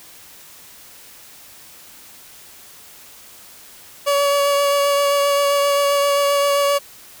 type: tone with vibrato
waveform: 30% pulse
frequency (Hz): 567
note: C#5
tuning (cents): +39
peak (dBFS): -12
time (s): 4.06-6.79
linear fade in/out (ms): 20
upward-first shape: triangle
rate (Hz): 7.6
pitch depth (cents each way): 15
effects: white hiss -43 dBFS RMS until 7.2 s

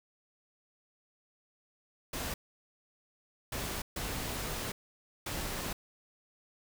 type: noise bursts at uneven times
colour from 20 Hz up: pink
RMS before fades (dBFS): -37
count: 4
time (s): 2.13-2.34 / 3.52-3.82 / 3.96-4.72 / 5.26-5.73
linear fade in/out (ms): 5
effects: none

